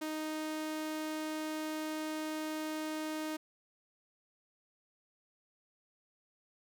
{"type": "tone", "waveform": "sawtooth", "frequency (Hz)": 310.7, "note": "D#4", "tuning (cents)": -2, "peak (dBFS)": -32, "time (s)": [0.01, 3.37], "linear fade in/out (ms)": 10, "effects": []}